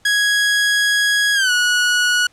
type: tone with pitch glide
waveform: sawtooth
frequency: 1661.2 to 1463 Hz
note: G#6 to F#6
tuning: 0 to -20 cents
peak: -10 dBFS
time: 0.05-2.27 s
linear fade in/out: 5 ms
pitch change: -220 cents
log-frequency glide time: 1.34-1.51 s
effects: pink hiss -55 dBFS RMS until 2.32 s + low-pass 9000 Hz 12 dB/octave